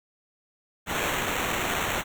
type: noise with sample-and-hold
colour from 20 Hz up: white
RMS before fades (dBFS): -28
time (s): 0.86-2.04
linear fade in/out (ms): 50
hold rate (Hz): 4900
effects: none